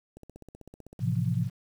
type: click train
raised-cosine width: 2 ms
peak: -33 dBFS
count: 14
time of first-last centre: 0.17-0.993 s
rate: 15.8 Hz
type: chord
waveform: sine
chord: F major seventh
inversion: first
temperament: equal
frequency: 110 / 130.81 / 164.81 / 174.61 Hz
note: A2 / C3 / E3 / F3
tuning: 0 / 0 / 0 / 0 cents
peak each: -29 / -29 / -33 / -31 dBFS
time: 0.99-1.5 s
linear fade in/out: 50 ms
effects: 9-bit